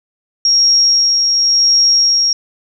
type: tone with tremolo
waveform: sine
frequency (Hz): 5588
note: F8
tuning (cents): 0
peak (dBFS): -7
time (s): 0.45-2.33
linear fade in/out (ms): 2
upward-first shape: sine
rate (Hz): 0.92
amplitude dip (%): 30
effects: none